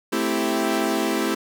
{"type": "chord", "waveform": "sawtooth", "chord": "A minor seventh", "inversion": "none", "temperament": "equal", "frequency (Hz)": [220, 261.6, 329.6, 392], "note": ["A3", "C4", "E4", "G4"], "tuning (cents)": [0, 0, 0, 0], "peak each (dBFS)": [-23, -23, -21, -23], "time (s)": [0.12, 1.35], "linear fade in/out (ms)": 10, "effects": []}